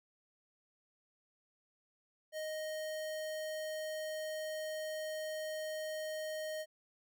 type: tone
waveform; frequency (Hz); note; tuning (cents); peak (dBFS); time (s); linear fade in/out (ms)
square; 622.3; D#5; 0; -39; 2.32-6.66; 50
effects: none